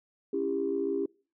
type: chord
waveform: sine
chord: C# diminished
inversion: none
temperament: just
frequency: 277.2 / 332.6 / 399.1 Hz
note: C#4 / E4 / G4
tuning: 0 / +16 / +31 cents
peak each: -33 / -33 / -29 dBFS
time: 0.33-1.06 s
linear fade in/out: 5 ms
effects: noise-tail reverb RT60 0.4 s tail -26 dB re dry + tanh soft clip ceiling -18 dBFS